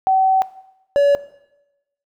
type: tone pair in turn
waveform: sine / triangle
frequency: 762 / 568.9 Hz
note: G5 / C#5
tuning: -49 / +45 cents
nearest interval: perfect fourth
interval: 506 cents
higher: first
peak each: -12 / -9 dBFS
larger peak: second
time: 0.07-0.42 / 0.96-1.15 s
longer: first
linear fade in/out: 0 ms
effects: noise-tail reverb RT60 0.9 s tail -17 dB re dry